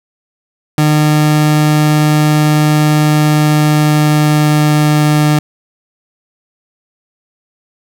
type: tone with pitch glide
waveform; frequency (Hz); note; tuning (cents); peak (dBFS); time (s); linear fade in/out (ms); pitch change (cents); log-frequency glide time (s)
30% pulse; 151.5 to 150.37; D#3 to D3; -46 to +41; -5; 0.78-5.39; 2; -13; 2.99-5.22
effects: 7-bit